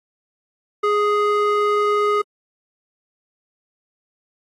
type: tone with band-pass filter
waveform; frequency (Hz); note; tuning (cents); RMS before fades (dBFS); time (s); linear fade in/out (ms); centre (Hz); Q
square; 415.3; G#4; 0; -18; 0.83-2.22; 10; 940; 2.2
effects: AAC 48 kbps